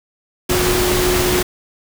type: tone in noise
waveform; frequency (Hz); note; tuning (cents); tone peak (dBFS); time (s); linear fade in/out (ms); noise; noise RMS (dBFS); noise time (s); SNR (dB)
sine; 362.2; F#4; -37; -17; 0.49-1.43; 10; pink; -18; 0.49-1.43; -2
effects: none